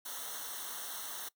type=noise with comb filter; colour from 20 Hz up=white; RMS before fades=-42 dBFS; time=0.05-1.29 s; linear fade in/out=10 ms; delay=0.41 ms; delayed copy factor=-1; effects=noise-tail reverb RT60 0.1 s tail -20 dB re dry